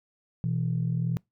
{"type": "tone pair together", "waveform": "sine", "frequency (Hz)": [123.47, 164.65], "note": ["B2", "E3"], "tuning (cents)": [0, -2], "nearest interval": "perfect fourth", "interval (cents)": 498, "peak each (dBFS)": -27, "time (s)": [0.44, 1.17], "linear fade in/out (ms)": 0, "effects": ["noise-tail reverb RT60 0.2 s tail -26 dB re dry", "tanh soft clip ceiling -18 dBFS"]}